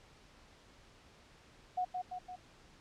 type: tone with echo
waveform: sine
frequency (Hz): 730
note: F#5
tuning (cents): -24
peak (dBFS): -31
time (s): 1.77-1.85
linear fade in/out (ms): 10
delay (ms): 170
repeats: 3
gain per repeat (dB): -4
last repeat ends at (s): 2.36
effects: pink hiss -61 dBFS RMS until 2.8 s + low-pass 6000 Hz 12 dB/octave